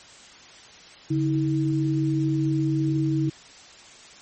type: tone pair together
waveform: sine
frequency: 142.3 / 319.5 Hz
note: C#3 / D#4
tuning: +46 / +46 cents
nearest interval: octave + major second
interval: 1400 cents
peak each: -23 / -23 dBFS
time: 1.1-3.3 s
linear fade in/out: 10 ms
effects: white hiss -47 dBFS RMS until 4.21 s + MP3 32 kbps

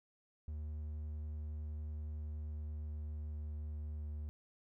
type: tone with pitch glide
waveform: triangle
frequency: 75.9 to 75.2 Hz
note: D#2 to D2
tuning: -42 to +42 cents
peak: -38 dBFS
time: 0.48-4.29 s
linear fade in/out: 0 ms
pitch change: -16 cents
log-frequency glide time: 2.09-4.17 s
effects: none

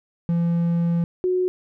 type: tone pair in turn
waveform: triangle / sine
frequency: 170 / 366.1 Hz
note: F3 / F#4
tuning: -46 / -18 cents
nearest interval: octave + minor second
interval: 1328 cents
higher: second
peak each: -16 / -18 dBFS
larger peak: first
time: 0.29-1.04 / 1.24-1.48 s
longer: first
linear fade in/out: 0 ms
effects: none

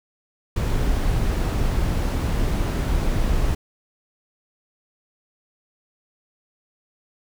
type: noise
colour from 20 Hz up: brown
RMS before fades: -21 dBFS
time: 0.56-3.55 s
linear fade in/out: 5 ms
effects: none

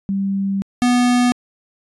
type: tone pair in turn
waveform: sine / square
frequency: 196 / 245.7 Hz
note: G3 / B3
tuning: 0 / -9 cents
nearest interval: major third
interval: 391 cents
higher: second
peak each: -17 / -13 dBFS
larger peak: second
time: 0.09-0.62 / 0.82-1.32 s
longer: first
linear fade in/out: 0 ms
effects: resampled to 24000 Hz

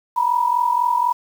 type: tone pair together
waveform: sine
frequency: 936 / 980 Hz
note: A#5 / B5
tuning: +7 / -14 cents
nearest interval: minor second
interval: 79 cents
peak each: -20 / -17 dBFS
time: 0.16-1.13 s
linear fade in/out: 10 ms
effects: 7-bit

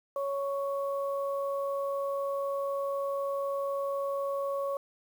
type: tone pair together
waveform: sine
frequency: 556 / 1112 Hz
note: C#5 / C#6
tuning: +5 / +5 cents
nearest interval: octave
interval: 1200 cents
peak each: -30 / -36 dBFS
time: 0.16-4.77 s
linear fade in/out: 2 ms
effects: 9-bit

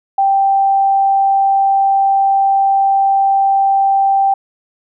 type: tone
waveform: sine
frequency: 784 Hz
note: G5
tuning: in tune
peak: -9 dBFS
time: 0.18-4.34 s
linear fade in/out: 5 ms
effects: none

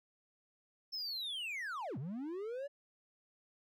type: linear two-way sweep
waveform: triangle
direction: down then up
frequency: 5350 to 115.7 to 582 Hz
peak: -37 dBFS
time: 0.92-2.68 s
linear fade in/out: 20 ms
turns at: 1.98 s
effects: none

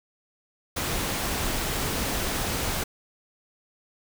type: noise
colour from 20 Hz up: pink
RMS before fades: -28 dBFS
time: 0.76-2.84 s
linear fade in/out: 10 ms
effects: none

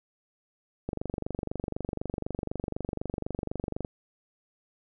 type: click train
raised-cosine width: 2 ms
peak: -18 dBFS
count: 72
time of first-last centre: 0.89-3.848 s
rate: 24 Hz
effects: none

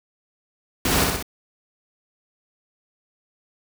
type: noise with echo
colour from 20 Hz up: pink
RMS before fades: -21 dBFS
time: 0.85-1.04 s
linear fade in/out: 2 ms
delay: 62 ms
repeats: 3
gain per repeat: -3 dB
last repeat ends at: 1.226 s
effects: none

